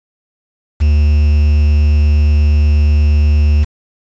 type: tone with quantisation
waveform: triangle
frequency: 74.3 Hz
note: D2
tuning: 21 cents sharp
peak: -5 dBFS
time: 0.8-3.65 s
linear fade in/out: 20 ms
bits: 5
effects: resampled to 16000 Hz